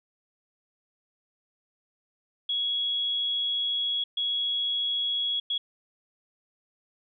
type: tone bursts at uneven times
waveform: sine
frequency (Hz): 3338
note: G#7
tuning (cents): +8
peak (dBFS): -25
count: 3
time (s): 2.49-4.04 / 4.17-5.4 / 5.5-5.58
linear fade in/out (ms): 5
effects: none